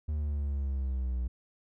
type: linear sweep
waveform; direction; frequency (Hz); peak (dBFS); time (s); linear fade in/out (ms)
triangle; down; 76 to 60.5; -27; 0.08-1.28; 10
effects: none